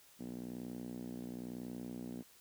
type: tone with band-pass filter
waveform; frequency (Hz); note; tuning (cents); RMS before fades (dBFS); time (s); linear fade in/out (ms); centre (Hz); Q
5% pulse; 61; B1; -21; -45; 0.19-2.23; 20; 230; 3.2
effects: white hiss -63 dBFS RMS until 2.4 s